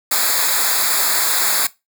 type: noise with comb filter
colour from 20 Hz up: white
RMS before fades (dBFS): -17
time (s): 0.11-1.67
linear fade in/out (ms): 5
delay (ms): 0.34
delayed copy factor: -1
effects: noise-tail reverb RT60 0.2 s tail -18 dB re dry